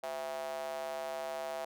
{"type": "tone with high-pass filter", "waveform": "square", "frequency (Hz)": 73.42, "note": "D2", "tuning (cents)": 0, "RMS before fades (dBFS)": -39, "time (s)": [0.03, 1.65], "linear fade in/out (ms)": 5, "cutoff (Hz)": 660, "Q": 4.7, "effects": []}